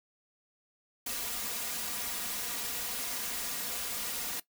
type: noise with comb filter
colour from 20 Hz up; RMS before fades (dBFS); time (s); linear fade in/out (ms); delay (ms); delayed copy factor
white; -36; 1.06-4.4; 5; 4.2; +0.65
effects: noise-tail reverb RT60 0.1 s tail -17 dB re dry